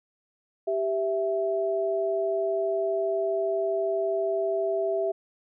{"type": "tone pair together", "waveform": "sine", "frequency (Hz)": [391.8, 659.5], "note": ["G4", "E5"], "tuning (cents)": [-1, 1], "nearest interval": "major sixth", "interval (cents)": 902, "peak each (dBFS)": [-27, -26], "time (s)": [0.67, 5.12], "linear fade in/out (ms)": 10, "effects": []}